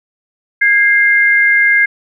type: tone pair together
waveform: sine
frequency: 1641 / 2100 Hz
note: G#6 / C7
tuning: -21 / +6 cents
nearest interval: major third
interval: 427 cents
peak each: -10 dBFS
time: 0.61-1.86 s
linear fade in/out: 10 ms
effects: none